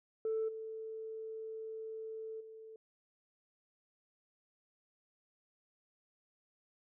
sine tone with level steps, 442 Hz, A4, 8 cents sharp, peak -31 / -41 / -49 dBFS, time 0.25-2.76 s, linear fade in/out 2 ms, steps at 0.48 / 2.4 s, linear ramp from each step 10 ms, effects tanh soft clip ceiling -29 dBFS

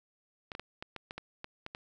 clicks, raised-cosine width 0.3 ms, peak -24 dBFS, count 10, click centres 0.518 / 0.551 / 0.596 / 0.825 / 0.963 / 1.109 / 1.18 / 1.444 / 1.664 / 1.749 s, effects none

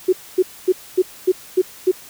sine tone bursts, 370 Hz, F#4, in tune, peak -10 dBFS, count 7, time 0.08-1.916 s, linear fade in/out 10 ms, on 48 ms, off 250 ms, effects white hiss -41 dBFS RMS until 2.09 s

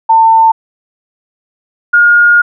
sine tone pair in turn, 898 / 1425.5 Hz, A5 / F6, +35 / +35 cents, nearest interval minor sixth, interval 800 cents, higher second, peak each -3 dBFS, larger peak neither, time 0.09-0.52 / 1.93-2.42 s, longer second, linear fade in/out 10 ms, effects none

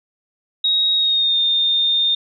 sine tone with pitch glide, 3783 to 3639 Hz, A#7 to A#7, +25 to -42 cents, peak -14 dBFS, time 0.64-2.15 s, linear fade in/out 5 ms, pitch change -67 cents, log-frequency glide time 0.94-1.38 s, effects none

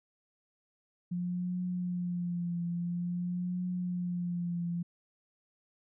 sine tone with vibrato, 176.2 Hz, F3, 16 cents sharp, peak -31 dBFS, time 1.11-4.83 s, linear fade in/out 10 ms, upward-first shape triangle, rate 0.49 Hz, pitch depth 45 cents each way, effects none

